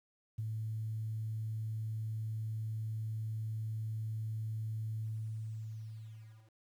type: tone with ADSR envelope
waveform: sine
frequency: 110 Hz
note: A2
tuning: in tune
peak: -32 dBFS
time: 0.38-6.53 s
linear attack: 11 ms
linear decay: 19 ms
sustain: -3 dB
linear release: 1500 ms
effects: tanh soft clip ceiling -28 dBFS + 11-bit